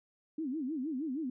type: tone with vibrato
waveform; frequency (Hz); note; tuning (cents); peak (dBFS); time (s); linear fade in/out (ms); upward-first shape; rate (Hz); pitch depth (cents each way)
sine; 285.5; D4; -49; -33; 0.38-1.3; 5; sine; 6.4; 240
effects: none